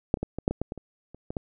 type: clicks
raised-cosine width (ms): 2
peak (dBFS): -7 / -24 / -15 / -18 / -8 / -15 / -14 / -19 / -26 / -30 / -20 / -16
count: 12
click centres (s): 0.141 / 0.172 / 0.23 / 0.386 / 0.479 / 0.51 / 0.616 / 0.721 / 0.777 / 1.146 / 1.305 / 1.368
effects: none